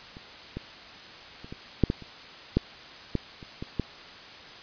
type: clicks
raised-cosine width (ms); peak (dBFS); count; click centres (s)
3; -30 / -20 / -30 / -25 / -6 / -12 / -30 / -8 / -12 / -30 / -21 / -13; 12; 0.169 / 0.57 / 1.445 / 1.525 / 1.837 / 1.901 / 2.023 / 2.57 / 3.153 / 3.428 / 3.625 / 3.797
effects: white hiss -45 dBFS RMS until 4.62 s + resampled to 11025 Hz